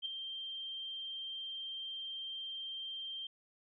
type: tone with ADSR envelope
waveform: sine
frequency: 3159 Hz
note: G7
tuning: 13 cents sharp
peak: -33 dBFS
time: 0.02-3.27 s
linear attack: 36 ms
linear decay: 7 ms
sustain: -7 dB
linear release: 4 ms
effects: none

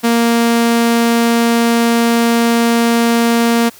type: tone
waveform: sawtooth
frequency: 233.1 Hz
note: A#3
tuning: in tune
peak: -6 dBFS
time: 0.03-3.7 s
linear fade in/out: 20 ms
effects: white hiss -41 dBFS RMS until 3.79 s

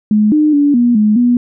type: tone with pitch steps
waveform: sine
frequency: 211.8 / 303.4 / 288.1 / 240.6 / 212 / 243.1 Hz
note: G#3 / D#4 / D4 / B3 / G#3 / B3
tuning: +34 / -44 / -33 / -45 / +36 / -27 cents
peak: -7 dBFS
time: 0.11-1.37 s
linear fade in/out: 2 ms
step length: 210 ms
effects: none

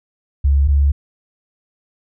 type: tone pair in turn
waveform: sine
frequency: 69.9 / 70.71 Hz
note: C#2 / C#2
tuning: +15 / +35 cents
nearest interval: unison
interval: 20 cents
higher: second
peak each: -10 dBFS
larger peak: neither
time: 0.44-0.68 / 0.68-0.92 s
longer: neither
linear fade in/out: 10 ms
effects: none

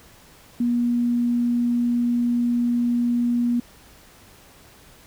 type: tone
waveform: sine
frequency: 240 Hz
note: B3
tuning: 49 cents flat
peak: -18 dBFS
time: 0.6-3.6 s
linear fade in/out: 5 ms
effects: pink hiss -50 dBFS RMS until 5.06 s

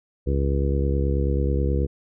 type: harmonic tone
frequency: 69.3 Hz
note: C#2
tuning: in tune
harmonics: 1 / 2 / 3 / 4 / 5 / 6 / 7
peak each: -21 / -27 / -32 / -33 / -31 / -32 / -31 dBFS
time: 0.26-1.87 s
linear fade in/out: 20 ms
effects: none

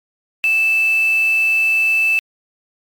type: tone with quantisation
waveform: sine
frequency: 2637 Hz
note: E7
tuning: in tune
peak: -12 dBFS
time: 0.44-2.19 s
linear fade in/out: 0 ms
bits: 5
effects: MP3 96 kbps

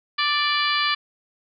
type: harmonic tone with a mistuned harmonic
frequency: 587.3 Hz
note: D5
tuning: in tune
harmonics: 2 / 3 / 4 / 5 / 6 / 7 / 8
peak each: -24 / -26 / -27 / -28 / -29 / -29 / -30 dBFS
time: 0.18-0.95 s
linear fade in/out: 10 ms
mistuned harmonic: 6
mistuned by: -34 cents
effects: none

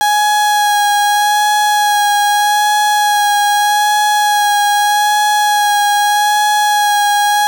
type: tone with vibrato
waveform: 35% pulse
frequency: 830.6 Hz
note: G#5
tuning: in tune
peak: -8 dBFS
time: 0.01-7.47 s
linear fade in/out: 0 ms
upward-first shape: sine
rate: 0.81 Hz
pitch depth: 17 cents each way
effects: none

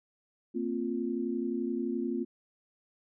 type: chord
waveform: sine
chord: Bb suspended second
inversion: none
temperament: equal with one note detuned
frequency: 230 / 261.6 / 349.2 Hz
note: Bb3 / C4 / F4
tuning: -23 / 0 / 0 cents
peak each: -34 dBFS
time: 0.54-2.25 s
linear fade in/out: 20 ms
effects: none

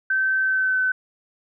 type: tone with pitch glide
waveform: sine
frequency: 1544 to 1517.5 Hz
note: G6 to F#6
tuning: -27 to +43 cents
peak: -18 dBFS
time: 0.1-0.92 s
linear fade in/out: 5 ms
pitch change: -30 cents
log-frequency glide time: 0.41-0.8 s
effects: none

